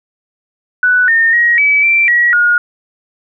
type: tone with pitch steps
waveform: sine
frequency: 1486 / 1825 / 1892 / 2291 / 2347 / 1916 / 1436 Hz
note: F#6 / A#6 / A#6 / D7 / D7 / A#6 / F6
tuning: +7 / -37 / +25 / -44 / -2 / +47 / +48 cents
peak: -7 dBFS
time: 0.83-2.58 s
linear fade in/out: 2 ms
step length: 250 ms
effects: none